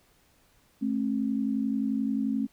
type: tone pair together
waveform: sine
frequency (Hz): 217.3 / 268.7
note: A3 / C4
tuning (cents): -21 / +46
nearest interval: major third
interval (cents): 367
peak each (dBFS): -28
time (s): 0.81-2.47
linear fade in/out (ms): 20
effects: pink hiss -64 dBFS RMS until 2.52 s